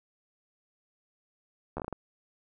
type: slowing click train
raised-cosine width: 1 ms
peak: -21 dBFS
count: 7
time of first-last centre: 1.77-1.927 s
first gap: 12 ms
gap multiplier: 1.31
effects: none